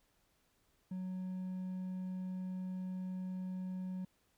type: tone with hard clipping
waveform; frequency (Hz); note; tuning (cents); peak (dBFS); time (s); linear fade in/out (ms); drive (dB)
triangle; 185; F#3; 0; -39; 0.91-4.05; 5; 5
effects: pink hiss -75 dBFS RMS until 4.37 s